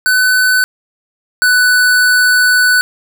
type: tone pair in turn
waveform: square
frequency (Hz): 1505 / 1491.2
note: F#6 / F#6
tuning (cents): +29 / +13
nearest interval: unison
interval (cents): 16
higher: first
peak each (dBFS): -9 / -8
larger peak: second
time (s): 0.06-0.64 / 1.42-2.81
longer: second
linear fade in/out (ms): 0
effects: none